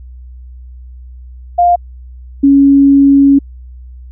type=tone pair in turn; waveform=sine; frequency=702 / 278 Hz; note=F5 / C#4; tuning=+9 / +5 cents; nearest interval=octave + major third; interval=1604 cents; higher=first; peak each=-5 / -3 dBFS; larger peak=second; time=1.58-1.76 / 2.43-3.39 s; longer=second; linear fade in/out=10 ms; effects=added 62 Hz sine -29 dBFS peak until 4.11 s